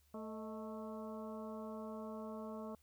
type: harmonic tone with a mistuned harmonic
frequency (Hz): 220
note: A3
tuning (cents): 0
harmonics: 1 / 2 / 3 / 4 / 5 / 6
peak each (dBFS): -46 / -50 / -50 / -57 / -54 / -60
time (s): 0.14-2.75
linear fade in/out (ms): 2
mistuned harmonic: 3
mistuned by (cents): -67
effects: added 72 Hz sine -70 dBFS peak until 2.82 s + white hiss -75 dBFS RMS until 2.82 s